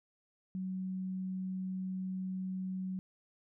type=tone; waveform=sine; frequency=187.1 Hz; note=F#3; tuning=20 cents sharp; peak=-35 dBFS; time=0.55-2.99 s; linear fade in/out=0 ms; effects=none